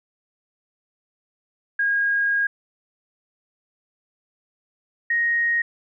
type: tone pair in turn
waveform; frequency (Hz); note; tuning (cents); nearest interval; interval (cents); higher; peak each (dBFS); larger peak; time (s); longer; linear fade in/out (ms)
sine; 1632 / 1871.9; G#6 / A#6; -31 / +7; major second; 238; second; -18; neither; 1.79-2.47 / 5.1-5.62; first; 5
effects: none